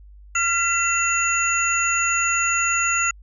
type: tone cluster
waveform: sine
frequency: 1377 / 1999 / 2704 / 6750 Hz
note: F6 / B6 / E7 / G#8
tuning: -25 / +20 / +43 / +27 cents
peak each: -22 / -27 / -24 / -23 dBFS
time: 0.35-3.11 s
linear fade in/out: 5 ms
effects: added 50 Hz sine -42 dBFS peak until 3.22 s